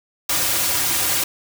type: noise with comb filter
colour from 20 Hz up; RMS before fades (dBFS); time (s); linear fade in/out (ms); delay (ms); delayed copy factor
white; -20; 0.29-1.24; 5; 4.6; -1
effects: none